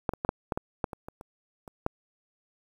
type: clicks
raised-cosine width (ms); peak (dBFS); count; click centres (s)
1; -11 / -20 / -15 / -9 / -14 / -16 / -12 / -23 / -25 / -29 / -29 / -12; 12; 0.092 / 0.136 / 0.249 / 0.291 / 0.522 / 0.575 / 0.842 / 0.932 / 1.085 / 1.211 / 1.678 / 1.864
effects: 8-bit

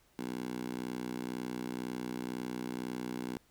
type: tone with high-pass filter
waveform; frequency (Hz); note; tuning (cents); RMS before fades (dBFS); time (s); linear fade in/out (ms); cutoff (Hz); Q
10% pulse; 62; B1; +7; -39; 0.19-3.37; 0; 240; 1.9
effects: pink hiss -68 dBFS RMS until 3.5 s

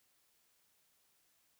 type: silence
effects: white hiss -74 dBFS RMS until 1.59 s

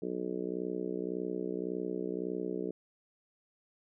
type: harmonic tone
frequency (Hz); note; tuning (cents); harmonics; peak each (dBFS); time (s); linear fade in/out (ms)
61.8; B1; +2; 3 / 4 / 5 / 6 / 7 / 8 / 9 / 10; -41 / -45 / -39 / -39 / -38 / -49 / -52 / -52; 0.02-2.71; 5
effects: none

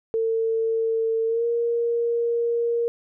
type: tone with pitch glide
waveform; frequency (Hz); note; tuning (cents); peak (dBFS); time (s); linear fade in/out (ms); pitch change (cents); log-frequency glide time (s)
sine; 450.2 to 469; A4 to A#4; +40 to +11; -20; 0.14-2.88; 0; +71; 1.27-1.45
effects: none

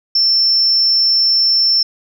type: tone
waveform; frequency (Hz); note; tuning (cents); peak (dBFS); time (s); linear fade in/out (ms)
sine; 5370; E8; +31; -9; 0.15-1.83; 5
effects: tanh soft clip ceiling -5 dBFS

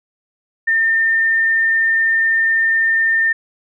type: tone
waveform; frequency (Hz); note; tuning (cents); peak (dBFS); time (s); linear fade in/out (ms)
sine; 1808; A6; +47; -12; 0.67-3.33; 10
effects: none

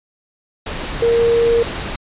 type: tone in noise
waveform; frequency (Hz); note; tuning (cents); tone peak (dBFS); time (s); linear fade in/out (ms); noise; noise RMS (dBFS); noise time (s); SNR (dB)
sine; 466.2; A#4; 0; -11; 1.02-1.63; 5; pink; -25; 0.66-1.96; +11
effects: resampled to 8000 Hz

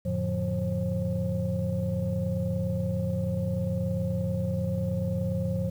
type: tone cluster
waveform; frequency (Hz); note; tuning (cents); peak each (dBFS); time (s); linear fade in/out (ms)
sine; 90.4 / 111.1 / 148.1 / 177.9 / 535; F#2 / A2 / D3 / F3 / C5; -40 / +17 / +15 / +32 / +38; -32 / -31 / -35 / -29 / -33; 0.05-5.7; 10
effects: tanh soft clip ceiling -18 dBFS + 9-bit

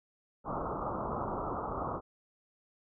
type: low-pass noise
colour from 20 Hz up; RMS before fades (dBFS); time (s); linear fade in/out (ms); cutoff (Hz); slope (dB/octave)
white; -36; 0.44-2.01; 50; 1300; 96
effects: none

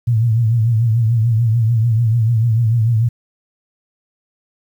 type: tone with vibrato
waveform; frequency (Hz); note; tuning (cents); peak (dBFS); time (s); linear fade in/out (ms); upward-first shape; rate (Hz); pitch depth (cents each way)
sine; 114.3; A#2; -34; -11; 0.07-3.09; 10; triangle; 6.8; 110
effects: 8-bit

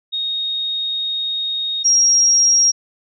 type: tone pair in turn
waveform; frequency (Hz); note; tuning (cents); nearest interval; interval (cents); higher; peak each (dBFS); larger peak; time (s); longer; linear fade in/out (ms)
sine; 3729 / 5621; A#7 / F8; 0 / +10; perfect fifth; 710; second; -19 / -10; second; 0.12-1.84 / 1.84-2.72; first; 20
effects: none

